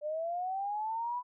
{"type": "linear sweep", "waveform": "sine", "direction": "up", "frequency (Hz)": [587.3, 997], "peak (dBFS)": -32, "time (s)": [0.01, 1.23], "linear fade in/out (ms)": 50, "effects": []}